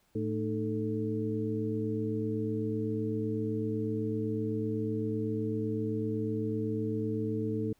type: harmonic tone with a mistuned harmonic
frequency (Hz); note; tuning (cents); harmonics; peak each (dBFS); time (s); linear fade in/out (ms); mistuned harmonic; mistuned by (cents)
110; A2; 0; 1 / 2 / 3 / 4; -35 / -35 / -35 / -35; 0.15-7.73; 5; 3; -120
effects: pink hiss -70 dBFS RMS until 7.79 s